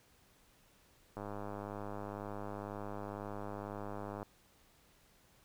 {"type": "click train", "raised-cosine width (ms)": 1, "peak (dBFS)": -29, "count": 313, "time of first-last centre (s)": [1.17, 4.229], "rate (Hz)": 102, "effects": ["pink hiss -67 dBFS RMS until 5.44 s"]}